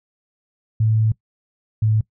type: tone pair in turn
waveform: sine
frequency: 110 / 108.74 Hz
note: A2 / A2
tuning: 0 / -20 cents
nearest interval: unison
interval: 20 cents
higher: first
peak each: -14 dBFS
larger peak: neither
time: 0.8-1.12 / 1.82-2.01 s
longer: first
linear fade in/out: 5 ms
effects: noise-tail reverb RT60 0.1 s tail -21 dB re dry